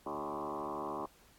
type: tone with frequency modulation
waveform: sine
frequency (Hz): 698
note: F5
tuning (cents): -1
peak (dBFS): -36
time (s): 0.06-1.06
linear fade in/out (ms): 5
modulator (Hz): 73.5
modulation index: 6
effects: pink hiss -64 dBFS RMS until 1.38 s + AAC 64 kbps